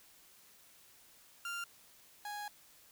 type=tone pair in turn; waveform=30% pulse; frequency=1393 / 828.3 Hz; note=F6 / G#5; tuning=-5 / -5 cents; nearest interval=major sixth; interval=900 cents; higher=first; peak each=-36 / -38 dBFS; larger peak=first; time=1.45-1.64 / 2.25-2.48 s; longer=second; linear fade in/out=2 ms; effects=white hiss -62 dBFS RMS until 2.91 s